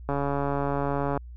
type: click train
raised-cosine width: 1 ms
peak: -14 dBFS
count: 154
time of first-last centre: 0.09-1.175 s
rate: 141 Hz
effects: added 60 Hz sine -39 dBFS peak until 1.36 s